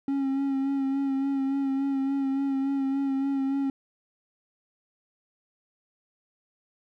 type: tone with vibrato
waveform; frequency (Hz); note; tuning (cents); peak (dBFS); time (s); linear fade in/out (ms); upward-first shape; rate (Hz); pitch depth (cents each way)
triangle; 272.8; C#4; -28; -22; 0.08-3.7; 2; sine; 3.5; 28
effects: none